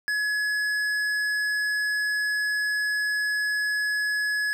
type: tone with tanh clipping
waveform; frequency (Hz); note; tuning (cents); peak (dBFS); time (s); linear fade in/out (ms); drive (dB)
sine; 1693; G#6; +33; -25; 0.08-4.53; 0; 12
effects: none